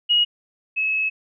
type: tone pair in turn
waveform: sine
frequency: 2890 / 2582 Hz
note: F#7 / E7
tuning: -41 / -37 cents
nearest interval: major second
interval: 196 cents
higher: first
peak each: -14 / -19 dBFS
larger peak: first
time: 0.09-0.25 / 0.76-1.1 s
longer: second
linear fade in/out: 20 ms
effects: none

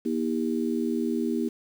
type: harmonic tone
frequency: 80 Hz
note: D#2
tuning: 49 cents sharp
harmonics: 3 / 4 / 5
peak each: -27 / -29 / -31 dBFS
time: 0.05-1.49 s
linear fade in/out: 10 ms
effects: 8-bit

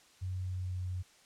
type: tone with pitch glide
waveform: sine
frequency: 92.5 to 91.28 Hz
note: F#2 to F#2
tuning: 0 to -23 cents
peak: -34 dBFS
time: 0.21-1.03 s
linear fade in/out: 20 ms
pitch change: -23 cents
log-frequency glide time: 0.39-0.78 s
effects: white hiss -62 dBFS RMS until 1.25 s + low-pass 8000 Hz 12 dB/octave

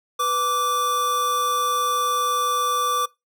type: tone pair together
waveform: square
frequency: 494.5 / 1167 Hz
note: B4 / D6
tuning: +2 / -11 cents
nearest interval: octave + minor third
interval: 1487 cents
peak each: -30 / -21 dBFS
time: 0.19-3.06 s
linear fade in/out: 10 ms
effects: noise-tail reverb RT60 0.2 s tail -20 dB re dry

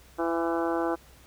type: harmonic tone with a mistuned harmonic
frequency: 167.5 Hz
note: E3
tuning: 28 cents sharp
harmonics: 2 / 3 / 4 / 5 / 6 / 7 / 8 / 9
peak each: -28 / -32 / -33 / -34 / -37 / -38 / -39 / -40 dBFS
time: 0.18-0.96 s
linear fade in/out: 20 ms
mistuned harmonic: 5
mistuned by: -22 cents
effects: added 63 Hz sine -55 dBFS peak until 1.26 s + pink hiss -56 dBFS RMS until 1.26 s

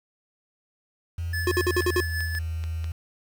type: tone with pitch glide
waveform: sine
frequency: 84.5 to 81.25 Hz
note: E2 to E2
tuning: +43 to -24 cents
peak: -27 dBFS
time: 1.18-2.92 s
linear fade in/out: 5 ms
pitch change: -67 cents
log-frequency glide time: 1.51-2.14 s
type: tone with tremolo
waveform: square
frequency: 1731 Hz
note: A6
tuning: 29 cents flat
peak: -28 dBFS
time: 1.33-2.39 s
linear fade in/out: 5 ms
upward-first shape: sine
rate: 4.9 Hz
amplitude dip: 50%
type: tone bursts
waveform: square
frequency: 360 Hz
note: F#4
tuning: 47 cents flat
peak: -21 dBFS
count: 6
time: 1.47-2.004 s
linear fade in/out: 2 ms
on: 44 ms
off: 54 ms
type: clicks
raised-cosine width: 0.2 ms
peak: -23 dBFS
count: 5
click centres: 1.821 / 2.206 / 2.351 / 2.639 / 2.843 s
effects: 8-bit

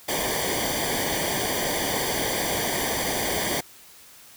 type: noise with comb filter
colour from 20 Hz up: pink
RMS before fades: -26 dBFS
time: 0.08-3.61 s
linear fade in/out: 10 ms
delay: 0.75 ms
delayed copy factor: -0.85
effects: white hiss -49 dBFS RMS until 4.36 s

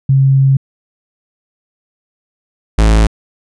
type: tone pair in turn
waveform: sine / 45% pulse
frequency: 135.3 / 53.9 Hz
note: C#3 / A1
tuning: -42 / -35 cents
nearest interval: octave + major third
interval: 1593 cents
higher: first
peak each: -6 dBFS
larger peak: neither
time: 0.09-0.57 / 2.78-3.07 s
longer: first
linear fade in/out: 5 ms
effects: resampled to 22050 Hz

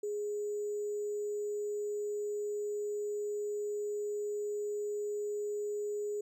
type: tone with sample-and-hold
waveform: sine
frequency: 415.3 Hz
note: G#4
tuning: in tune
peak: -33 dBFS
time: 0.03-6.21 s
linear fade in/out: 5 ms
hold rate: 7350 Hz
effects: low-pass 12000 Hz 12 dB/octave

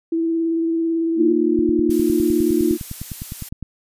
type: tone with vibrato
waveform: sine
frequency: 329.6 Hz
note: E4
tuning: in tune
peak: -17 dBFS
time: 0.12-1.32 s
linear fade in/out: 5 ms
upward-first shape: square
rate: 18 Hz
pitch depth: 13 cents each way
type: chord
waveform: sine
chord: Bb suspended fourth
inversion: none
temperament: equal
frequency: 233.1 / 311.1 / 349.2 Hz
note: Bb3 / Eb4 / F4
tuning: 0 / 0 / 0 cents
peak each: -22 / -18 / -18 dBFS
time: 1.16-2.78 s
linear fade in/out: 50 ms
type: click train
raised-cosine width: 5 ms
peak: -17 dBFS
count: 21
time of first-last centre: 1.59-3.627 s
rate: 9.82 Hz
type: noise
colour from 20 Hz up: blue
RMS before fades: -34 dBFS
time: 1.9-3.49 s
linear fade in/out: 5 ms
effects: resampled to 32000 Hz

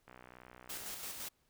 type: click train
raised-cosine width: 0.5 ms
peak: -38 dBFS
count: 48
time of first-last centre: 0.08-0.837 s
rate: 62.1 Hz
type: noise with tremolo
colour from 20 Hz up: white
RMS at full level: -43 dBFS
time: 0.69-1.29 s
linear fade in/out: 10 ms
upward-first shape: square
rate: 5.9 Hz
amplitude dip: 35%
effects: pink hiss -75 dBFS RMS until 1.49 s

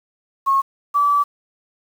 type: tone pair in turn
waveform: sine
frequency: 1089 / 1153.8 Hz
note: C#6 / D6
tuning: -31 / -31 cents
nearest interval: minor second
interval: 100 cents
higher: second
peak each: -13 dBFS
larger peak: neither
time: 0.46-0.62 / 0.94-1.24 s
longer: second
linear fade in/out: 20 ms
effects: 7-bit

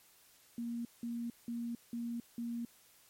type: tone bursts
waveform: sine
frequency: 235.2 Hz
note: A#3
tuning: 16 cents sharp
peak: -36 dBFS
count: 5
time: 0.58-2.65 s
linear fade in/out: 2 ms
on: 270 ms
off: 180 ms
effects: white hiss -64 dBFS RMS until 3.09 s + MP3 64 kbps

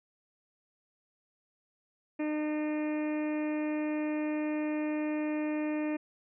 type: harmonic tone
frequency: 303.6 Hz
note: D#4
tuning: 42 cents flat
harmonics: 1 / 2 / 3 / 4 / 5 / 6 / 7 / 8 / 9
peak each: -30 / -38 / -46 / -51 / -55 / -47 / -51 / -47 / -56 dBFS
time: 2.19-5.97 s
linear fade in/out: 10 ms
effects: none

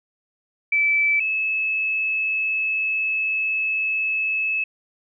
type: tone pair in turn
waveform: sine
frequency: 2315 / 2598 Hz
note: D7 / E7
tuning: -25 / -26 cents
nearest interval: major second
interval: 199 cents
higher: second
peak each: -16 / -20 dBFS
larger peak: first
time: 0.72-1.2 / 1.2-4.64 s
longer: second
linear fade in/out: 5 ms
effects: none

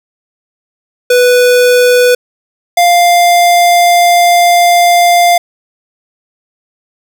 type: tone pair in turn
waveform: square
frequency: 493.9 / 698.5 Hz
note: B4 / F5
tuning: 0 / 0 cents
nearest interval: tritone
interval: 600 cents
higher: second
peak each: -5 dBFS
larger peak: neither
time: 1.1-2.15 / 2.77-5.38 s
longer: second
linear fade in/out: 5 ms
effects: none

